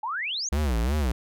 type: exponential sweep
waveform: sine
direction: up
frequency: 823 to 6860 Hz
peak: -27 dBFS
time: 0.03-0.49 s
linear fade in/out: 5 ms
type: tone with vibrato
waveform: square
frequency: 65.41 Hz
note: C2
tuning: in tune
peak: -23 dBFS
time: 0.52-1.12 s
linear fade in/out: 5 ms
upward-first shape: sine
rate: 2.8 Hz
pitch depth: 280 cents each way
effects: none